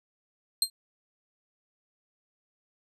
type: tone with exponential decay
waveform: 25% pulse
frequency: 4186 Hz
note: C8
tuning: in tune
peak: -13 dBFS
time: 0.62-0.7 s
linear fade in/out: 2 ms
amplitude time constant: 17 ms
effects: none